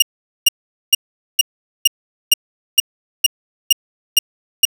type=tone bursts; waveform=sawtooth; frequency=2835 Hz; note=F7; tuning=25 cents sharp; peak=-3 dBFS; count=11; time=0-4.653 s; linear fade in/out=5 ms; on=23 ms; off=440 ms; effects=none